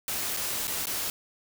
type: noise with dropouts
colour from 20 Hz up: white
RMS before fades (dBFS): -31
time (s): 0.08-1.1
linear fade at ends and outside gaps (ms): 1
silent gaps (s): 0.366-0.371 / 0.671-0.678 / 0.857-0.869
effects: none